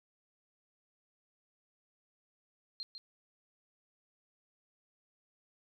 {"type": "tone with echo", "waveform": "sine", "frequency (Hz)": 4186, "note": "C8", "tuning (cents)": 0, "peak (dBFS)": -38, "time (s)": [2.8, 2.83], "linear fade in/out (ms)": 0, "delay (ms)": 150, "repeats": 1, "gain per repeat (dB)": -6, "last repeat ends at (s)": 2.98, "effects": []}